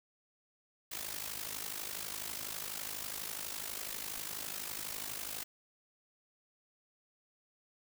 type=noise with amplitude modulation; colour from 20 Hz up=white; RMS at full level=-38 dBFS; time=0.91-5.44 s; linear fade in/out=10 ms; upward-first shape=sine; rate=52.1 Hz; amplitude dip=75%; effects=none